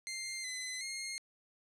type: tone with pitch steps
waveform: 15% pulse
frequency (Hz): 2099 / 2027 / 2136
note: C7 / B6 / C7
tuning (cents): +5 / +45 / +35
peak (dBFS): -32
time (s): 0.07-1.18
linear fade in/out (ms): 0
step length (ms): 370
effects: low-pass 11000 Hz 12 dB/octave